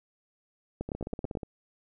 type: two click trains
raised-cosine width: 2 ms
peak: -23 / -19 dBFS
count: 10 / 6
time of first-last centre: 0.89-1.432 / 0.81-1.352 s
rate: 16.6 / 9.22 Hz
effects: none